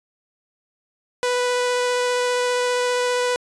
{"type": "tone with vibrato", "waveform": "sawtooth", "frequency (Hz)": 493.9, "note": "B4", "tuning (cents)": 0, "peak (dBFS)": -15, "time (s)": [1.23, 3.36], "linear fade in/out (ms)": 0, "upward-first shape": "triangle", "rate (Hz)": 15, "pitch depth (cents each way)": 8, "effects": ["resampled to 22050 Hz"]}